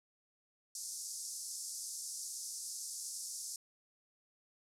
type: band-pass noise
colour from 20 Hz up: pink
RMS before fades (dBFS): -44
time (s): 0.75-3.56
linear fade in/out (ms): 2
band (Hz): 5100 to 11000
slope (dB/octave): 48
effects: none